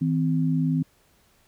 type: tone pair together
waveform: sine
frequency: 160 / 258.8 Hz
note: D#3 / C4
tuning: +49 / -19 cents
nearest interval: minor sixth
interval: 832 cents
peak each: -22 / -24 dBFS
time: 0.01-0.83 s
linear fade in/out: 10 ms
effects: pink hiss -62 dBFS RMS until 1.47 s